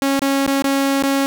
sawtooth tone with dropouts, 274.7 Hz, C#4, 16 cents flat, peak -11 dBFS, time 0.02-1.26 s, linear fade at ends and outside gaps 0 ms, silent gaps 0.193-0.219 / 0.464-0.477 / 0.622-0.642 / 1.025-1.036 s, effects none

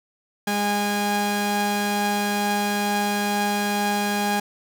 sawtooth tone pair together, 205.3 / 819 Hz, G#3 / G#5, -20 / -24 cents, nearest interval 2 octaves, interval 2396 cents, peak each -20 dBFS, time 0.47-4.4 s, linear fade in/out 5 ms, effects none

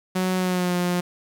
sawtooth tone with pitch glide, 185 to 177.57 Hz, F#3 to F3, 0 to +29 cents, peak -17 dBFS, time 0.15-1.01 s, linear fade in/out 10 ms, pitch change -71 cents, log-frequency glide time 0.37-0.75 s, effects 9-bit

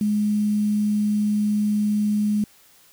sine tone with quantisation, 209.3 Hz, G#3, 14 cents sharp, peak -18 dBFS, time 0.01-2.44 s, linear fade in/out 2 ms, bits 7, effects white hiss -54 dBFS RMS until 2.92 s

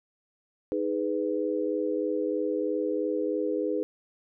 sine chord, G# minor, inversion second, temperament just, 311.5 / 415.3 / 498.4 Hz, D#4 / G#4 / B4, +2 / 0 / +16 cents, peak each -30 dBFS, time 0.72-3.83 s, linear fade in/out 0 ms, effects none

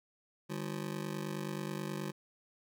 25% pulse ring-modulated tone, 174.61 Hz, F3, in tune, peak -30 dBFS, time 0.49-2.12 s, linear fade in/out 20 ms, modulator 24.7 Hz, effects none

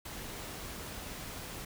pink noise, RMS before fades -43 dBFS, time 0.05-1.65 s, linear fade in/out 5 ms, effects none

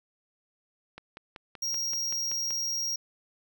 click train, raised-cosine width 0.3 ms, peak -26 dBFS, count 9, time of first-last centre 0.98-2.507 s, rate 5.24 Hz
square tone, 5620 Hz, F8, 10 cents sharp, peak -29 dBFS, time 1.62-2.96 s, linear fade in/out 5 ms
effects none

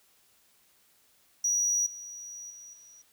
triangle tone with level steps, 5800 Hz, F#8, 35 cents flat, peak -23 / -39 / -44 / -50 dBFS, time 1.44-3.02 s, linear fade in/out 5 ms, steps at 1.86 / 2.5 / 2.73 s, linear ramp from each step 5 ms, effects white hiss -65 dBFS RMS until 3.12 s

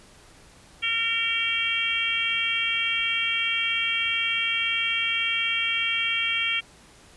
harmonic tone, 458.3 Hz, A#4, 29 cents flat, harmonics 3 / 4 / 5 / 6 / 7, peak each -35 / -35 / -27 / -28 / -27 dBFS, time 0.82-6.61 s, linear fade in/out 20 ms, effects pink hiss -52 dBFS RMS until 7.16 s + resampled to 24000 Hz

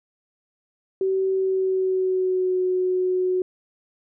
sine tone with pitch glide, 381.8 to 367.9 Hz, G4 to F#4, -46 to -10 cents, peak -19 dBFS, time 1.01-3.42 s, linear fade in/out 2 ms, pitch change -64 cents, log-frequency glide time 1.31-2.6 s, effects none

